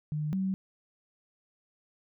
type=tone pair in turn; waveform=sine; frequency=151.3 / 190.63 Hz; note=D#3 / G3; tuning=-48 / -48 cents; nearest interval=major third; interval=400 cents; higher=second; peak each=-29 / -27 dBFS; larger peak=second; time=0.12-0.33 / 0.33-0.54 s; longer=neither; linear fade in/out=0 ms; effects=none